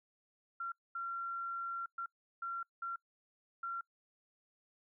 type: tone bursts at uneven times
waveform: sine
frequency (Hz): 1370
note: F6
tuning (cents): -34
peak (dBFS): -37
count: 6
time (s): 0.6-0.72 / 0.95-1.86 / 1.98-2.06 / 2.42-2.63 / 2.82-2.96 / 3.63-3.81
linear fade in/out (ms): 5
effects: noise-tail reverb RT60 0.1 s tail -26 dB re dry